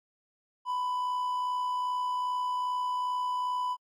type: tone with amplitude modulation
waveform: triangle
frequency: 996 Hz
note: B5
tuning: 14 cents sharp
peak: -25 dBFS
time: 0.65-3.77 s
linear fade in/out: 50 ms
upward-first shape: sine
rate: 62.5 Hz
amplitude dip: 30%
effects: AAC 64 kbps